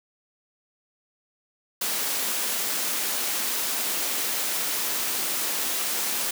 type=high-pass noise; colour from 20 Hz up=white; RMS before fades=-27 dBFS; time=1.81-6.31 s; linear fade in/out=5 ms; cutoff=190 Hz; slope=24 dB/octave; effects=none